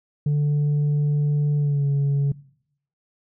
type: tone with pitch glide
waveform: sine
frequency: 146.83 to 140.85 Hz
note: D3 to C#3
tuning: 0 to +28 cents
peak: -15 dBFS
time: 0.26-2.32 s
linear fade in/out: 5 ms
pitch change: -72 cents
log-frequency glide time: 1.57-1.86 s
effects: noise-tail reverb RT60 0.7 s tail -22 dB re dry + tanh soft clip ceiling -17 dBFS